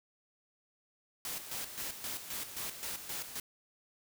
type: noise with tremolo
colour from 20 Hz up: white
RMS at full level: -39 dBFS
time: 1.25-3.4 s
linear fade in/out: 2 ms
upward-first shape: square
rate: 3.8 Hz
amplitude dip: 60%
effects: none